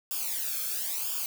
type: noise with flanger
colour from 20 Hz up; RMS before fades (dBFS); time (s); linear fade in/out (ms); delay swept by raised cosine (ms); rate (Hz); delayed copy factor
blue; -32; 0.11-1.26; 0; 0.49 to 1.05; 0.99; -0.85
effects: none

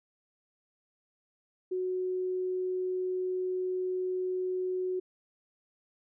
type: tone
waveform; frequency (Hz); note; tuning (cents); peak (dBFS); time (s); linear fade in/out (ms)
sine; 368.6; F#4; -7; -29; 1.71-5; 10
effects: none

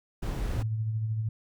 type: noise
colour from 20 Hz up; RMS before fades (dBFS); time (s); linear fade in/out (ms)
brown; -31; 0.22-0.63; 10
type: tone with tremolo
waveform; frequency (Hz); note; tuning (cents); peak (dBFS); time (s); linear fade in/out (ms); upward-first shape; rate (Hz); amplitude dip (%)
sine; 110; A2; 0; -25; 0.56-1.29; 5; triangle; 13; 45
effects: none

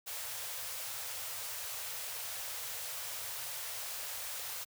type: band-stop noise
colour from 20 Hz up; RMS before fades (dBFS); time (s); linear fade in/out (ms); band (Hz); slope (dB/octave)
white; -41; 0.06-4.65; 20; 130 to 450; 96
effects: high-pass 80 Hz 12 dB/octave

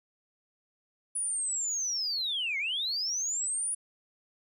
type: linear two-way sweep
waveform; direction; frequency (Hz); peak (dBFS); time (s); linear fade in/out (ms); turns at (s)
sine; down then up; 9880 to 2093 to 9880; -28; 1.15-3.75; 10; 2.58
effects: tanh soft clip ceiling -24 dBFS

